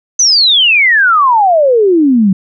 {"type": "exponential sweep", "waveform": "sine", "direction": "down", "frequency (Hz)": [6230, 183], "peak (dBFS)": -5, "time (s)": [0.19, 2.33], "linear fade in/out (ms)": 5, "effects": []}